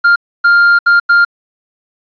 triangle tone bursts at uneven times, 1400 Hz, F6, 4 cents sharp, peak -3 dBFS, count 4, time 0.04-0.16 / 0.44-0.79 / 0.86-1 / 1.09-1.25 s, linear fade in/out 10 ms, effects resampled to 11025 Hz + 7-bit

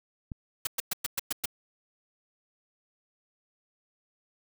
click, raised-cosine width 5 ms, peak -25 dBFS, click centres 0.318 s
white noise bursts, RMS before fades -29 dBFS, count 7, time 0.65-1.457 s, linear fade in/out 5 ms, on 21 ms, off 110 ms
effects none

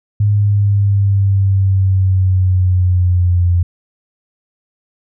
sine exponential sweep, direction down, 103.83 to 87.31 Hz, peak -9 dBFS, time 0.2-3.63 s, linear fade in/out 5 ms, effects none

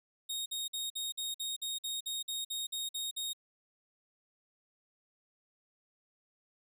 sawtooth tone bursts, 3729 Hz, A#7, in tune, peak -32 dBFS, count 14, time 0.29-3.333 s, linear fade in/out 10 ms, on 170 ms, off 51 ms, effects 12-bit

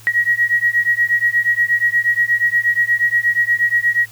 sine beating tone pair, 1899 / 1907.4 Hz, A#6 / A#6, +32 / +39 cents, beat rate 8.4 Hz, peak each -16 dBFS, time 0.07-4.06 s, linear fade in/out 0 ms, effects added 111 Hz sine -43 dBFS peak until 4.11 s + white hiss -44 dBFS RMS until 4.11 s

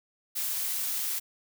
blue noise, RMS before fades -31 dBFS, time 0.35-1.2 s, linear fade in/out 20 ms, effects none

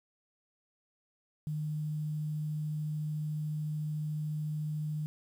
sine tone, 152.3 Hz, D#3, 37 cents flat, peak -32 dBFS, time 1.47-5.06 s, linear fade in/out 0 ms, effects 10-bit

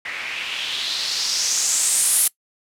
blue noise with low-pass filter sweep, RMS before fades -22 dBFS, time 0.05-2.28 s, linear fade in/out 5 ms, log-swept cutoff 2000 to 11000 Hz, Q 3.3, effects noise-tail reverb RT60 0.1 s tail -22 dB re dry

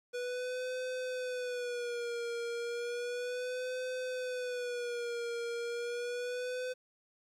square tone with vibrato, 488.9 Hz, B4, 18 cents flat, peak -36 dBFS, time 0.13-6.74 s, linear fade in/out 20 ms, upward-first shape sine, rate 0.33 Hz, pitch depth 69 cents each way, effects low-pass 8000 Hz 12 dB/octave + 11-bit

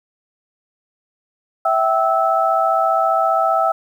sine tone cluster, 657 / 772 / 1308 Hz, E5 / G5 / E6, -6 / -27 / -14 cents, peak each -18 dBFS, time 1.65-3.72 s, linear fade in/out 5 ms, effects 8-bit

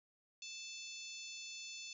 harmonic tone, 878 Hz, A5, 4 cents flat, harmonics 3 / 4 / 5 / 6 / 7 / 8, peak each -51 / -53 / -53 / -56 / -54 / -56 dBFS, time 0.42-1.93 s, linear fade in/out 2 ms, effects none

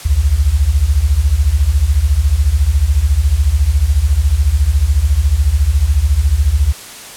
sine beating tone pair, 62.4 / 76.4 Hz, B1 / D#2, +19 / -31 cents, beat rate 14 Hz, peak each -13 / -11 dBFS, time 0.05-6.73 s, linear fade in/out 10 ms, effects white hiss -32 dBFS RMS until 7.16 s + low-pass 11000 Hz 12 dB/octave

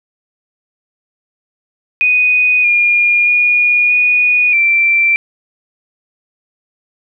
sine tone with pitch steps, 2486 / 2420 / 2441 / 2463 / 2348 Hz, D#7 / D#7 / D#7 / D#7 / D7, -2 / -49 / -34 / -18 / -1 cents, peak -8 dBFS, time 2.01-5.16 s, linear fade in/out 0 ms, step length 630 ms, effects none

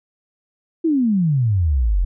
sine exponential sweep, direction down, 340.9 to 41.2 Hz, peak -14 dBFS, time 0.84-2.05 s, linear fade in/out 10 ms, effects none

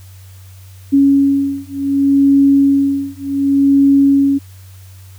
sine beating tone pair, 277.2 / 277.87 Hz, C#4 / C#4, 0 / +4 cents, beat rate 0.67 Hz, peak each -12 dBFS, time 0.92-4.39 s, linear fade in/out 20 ms, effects added 94 Hz sine -35 dBFS peak until 5.18 s + white hiss -47 dBFS RMS until 5.18 s

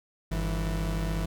40% pulse tone pair together, 50.16 / 164.4 Hz, G1 / E3, +41 / -4 cents, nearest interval octave + major sixth, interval 2055 cents, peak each -28 / -31 dBFS, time 0.31-1.26 s, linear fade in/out 10 ms, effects none

